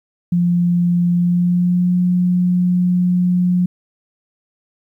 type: tone with pitch glide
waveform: sine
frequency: 174.61 to 179.21 Hz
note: F3 to F3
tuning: 0 to +45 cents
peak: -12 dBFS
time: 0.32-3.66 s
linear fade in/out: 5 ms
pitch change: +45 cents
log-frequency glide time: 1.13-1.95 s
effects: 9-bit